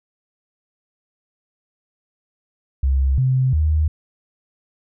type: tone with pitch steps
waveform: sine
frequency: 67 / 130 / 77.3 Hz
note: C2 / C3 / D#2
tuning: +42 / -11 / -11 cents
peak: -14 dBFS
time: 2.83-3.88 s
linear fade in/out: 5 ms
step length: 350 ms
effects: none